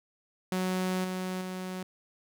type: tone with level steps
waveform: sawtooth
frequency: 185 Hz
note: F#3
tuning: in tune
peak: -24 / -28 / -31 dBFS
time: 0.52-1.83 s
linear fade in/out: 2 ms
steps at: 1.04 / 1.41 s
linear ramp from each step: 5 ms
effects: none